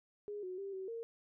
sine tone with pitch steps, 413.2 / 367.8 / 394.1 / 379.9 / 459.9 Hz, G#4 / F#4 / G4 / F#4 / A#4, -9 / -10 / +9 / +46 / -23 cents, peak -40 dBFS, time 0.28-1.03 s, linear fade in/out 0 ms, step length 150 ms, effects none

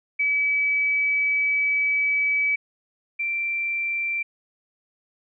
sine tone pair in turn, 2289 / 2352 Hz, D7 / D7, -45 / +2 cents, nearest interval unison, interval 47 cents, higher second, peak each -19 / -23 dBFS, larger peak first, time 0.19-2.56 / 3.19-4.23 s, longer first, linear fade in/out 10 ms, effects none

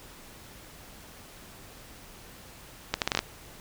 accelerating click train, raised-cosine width 0.2 ms, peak -7 dBFS, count 7, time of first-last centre 2.94-3.191 s, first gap 78 ms, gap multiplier 0.74, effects pink hiss -49 dBFS RMS until 3.6 s

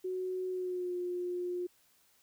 sine tone with pitch glide, 370 to 356.4 Hz, F#4 to F4, 0 to +35 cents, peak -33 dBFS, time 0.04-1.67 s, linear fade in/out 10 ms, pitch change -65 cents, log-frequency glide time 0.49-0.95 s, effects white hiss -68 dBFS RMS until 2.22 s

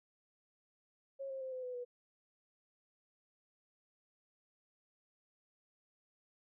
sine tone with pitch steps, 545 / 533.5 / 522.2 / 511.2 / 500.3 / 489.8 Hz, C#5 / C5 / C5 / C5 / B4 / B4, -29 / +34 / -3 / -40 / +22 / -14 cents, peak -40 dBFS, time 1.19-1.85 s, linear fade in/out 20 ms, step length 110 ms, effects none

